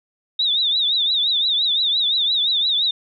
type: tone with vibrato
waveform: sine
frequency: 3695 Hz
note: A#7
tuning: 16 cents flat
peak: -16 dBFS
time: 0.39-2.91 s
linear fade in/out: 5 ms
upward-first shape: triangle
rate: 5.8 Hz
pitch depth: 140 cents each way
effects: none